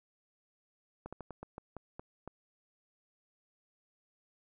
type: slowing click train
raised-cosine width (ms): 1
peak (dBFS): -29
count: 9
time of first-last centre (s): 1.06-2.276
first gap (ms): 66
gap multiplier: 1.23
effects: none